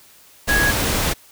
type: tone in noise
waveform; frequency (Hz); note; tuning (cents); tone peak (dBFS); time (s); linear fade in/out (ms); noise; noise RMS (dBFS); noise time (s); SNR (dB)
sine; 1661.2; G#6; 0; -16; 0.48-0.72; 20; pink; -20; 0.47-1.14; +1
effects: white hiss -49 dBFS RMS until 1.31 s